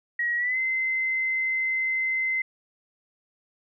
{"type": "tone with pitch glide", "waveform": "sine", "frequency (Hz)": [1903, 2063], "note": ["A#6", "C7"], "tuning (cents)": [35, -25], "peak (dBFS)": -23, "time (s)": [0.19, 2.42], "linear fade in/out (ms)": 5, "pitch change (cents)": 140, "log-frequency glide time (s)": [0.37, 0.58], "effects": []}